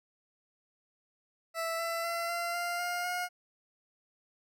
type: tone with pitch steps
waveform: 20% pulse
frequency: 659.3 / 668.5 / 677.8 / 687.3 / 696.9 / 706.6 / 716.5 Hz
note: E5 / E5 / E5 / F5 / F5 / F5 / F5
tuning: 0 / +24 / +48 / -28 / -4 / +20 / +44 cents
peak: -27 dBFS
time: 1.54-3.29 s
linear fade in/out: 50 ms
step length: 250 ms
effects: none